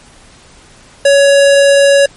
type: tone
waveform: square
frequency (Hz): 560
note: C#5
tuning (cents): +18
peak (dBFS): -5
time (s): 1.05-2.06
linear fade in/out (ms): 5
effects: pink hiss -41 dBFS RMS until 2.16 s + MP3 48 kbps